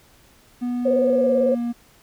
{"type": "tone with pitch glide", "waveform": "triangle", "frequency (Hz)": [244.7, 237.3], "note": ["B3", "A#3"], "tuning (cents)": [-16, 31], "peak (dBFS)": -20, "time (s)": [0.61, 1.73], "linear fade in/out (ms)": 20, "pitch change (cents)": -53, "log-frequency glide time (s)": [0.98, 1.33]}
{"type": "tone with vibrato", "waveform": "sine", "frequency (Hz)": 523.3, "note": "C5", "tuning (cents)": 0, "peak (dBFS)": -16, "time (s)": [0.85, 1.55], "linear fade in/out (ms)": 10, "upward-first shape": "square", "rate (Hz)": 18, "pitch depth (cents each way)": 57}
{"effects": ["pink hiss -54 dBFS RMS until 2.02 s"]}